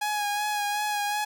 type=tone with vibrato; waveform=sawtooth; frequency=830.6 Hz; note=G#5; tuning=in tune; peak=-22 dBFS; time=0.01-1.25 s; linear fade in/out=10 ms; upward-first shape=sine; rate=2.7 Hz; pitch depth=25 cents each way; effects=none